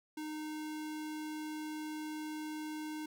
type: tone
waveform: square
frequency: 307.5 Hz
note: D#4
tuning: 20 cents flat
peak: -40 dBFS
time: 0.17-3.06 s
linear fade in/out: 5 ms
effects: none